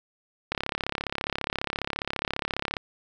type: click train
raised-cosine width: 0.3 ms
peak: -11 dBFS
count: 79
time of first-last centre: 0.52-2.768 s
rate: 34.7 Hz
effects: none